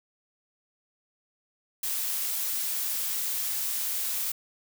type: noise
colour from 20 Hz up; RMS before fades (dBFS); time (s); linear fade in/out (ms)
blue; -30; 1.83-4.32; 5
effects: none